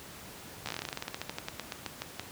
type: slowing click train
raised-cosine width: 0.2 ms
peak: -17 dBFS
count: 25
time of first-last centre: 0.66-2.196 s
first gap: 13 ms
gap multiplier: 1.12
effects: pink hiss -47 dBFS RMS until 2.31 s + high-pass 80 Hz 12 dB/octave